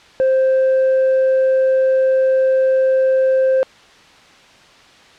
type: tone with tanh clipping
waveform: sine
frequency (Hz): 525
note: C5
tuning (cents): +6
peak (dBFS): -12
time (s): 0.2-3.63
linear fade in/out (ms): 0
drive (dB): 2
effects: white hiss -45 dBFS RMS until 5.18 s + low-pass 4000 Hz 12 dB/octave